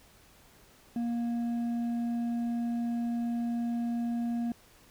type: tone with hard clipping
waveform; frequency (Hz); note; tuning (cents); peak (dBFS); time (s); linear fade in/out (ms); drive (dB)
sine; 235.7; A#3; +19; -30; 0.96-4.52; 2; 4
effects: pink hiss -59 dBFS RMS until 4.9 s